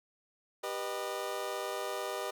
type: chord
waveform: 25% pulse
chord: G augmented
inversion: none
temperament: just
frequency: 392 / 490 / 612.5 Hz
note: G4 / B4 / D#5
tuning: 0 / -14 / -27 cents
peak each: -36 / -36 / -35 dBFS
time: 0.63-2.31 s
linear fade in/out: 10 ms
effects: none